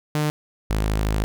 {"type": "tone pair in turn", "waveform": "sawtooth", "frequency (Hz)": [150.8, 52.86], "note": ["D3", "G#1"], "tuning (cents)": [46, 31], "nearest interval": "octave + tritone", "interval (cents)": 1815, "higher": "first", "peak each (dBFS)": -16, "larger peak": "neither", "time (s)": [[0.15, 0.3], [0.7, 1.24]], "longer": "second", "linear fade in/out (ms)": 0, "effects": []}